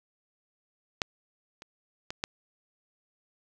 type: clicks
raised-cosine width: 0.2 ms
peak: -9 / -27 / -18 / -12 dBFS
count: 4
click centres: 1.018 / 1.621 / 2.105 / 2.239 s
effects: none